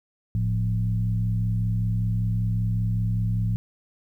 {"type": "tone with frequency modulation", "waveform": "sine", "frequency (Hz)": 110, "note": "A2", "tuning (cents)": 0, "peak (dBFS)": -21, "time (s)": [0.35, 3.56], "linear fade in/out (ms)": 0, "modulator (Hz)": 65.2, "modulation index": 0.75, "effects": ["10-bit"]}